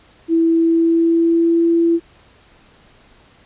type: tone with pitch glide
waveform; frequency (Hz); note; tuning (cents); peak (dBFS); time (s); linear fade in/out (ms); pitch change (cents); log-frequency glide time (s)
sine; 329.6 to 335.7; E4 to E4; 0 to +32; -11; 0.28-2; 50; +32; 0.52-1.66
effects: pink hiss -50 dBFS RMS until 3.45 s + resampled to 8000 Hz